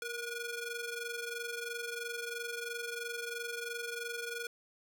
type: ring-modulated tone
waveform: sawtooth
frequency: 961 Hz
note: B5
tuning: 48 cents flat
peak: -31 dBFS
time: 0.02-4.47 s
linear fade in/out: 2 ms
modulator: 492 Hz
effects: none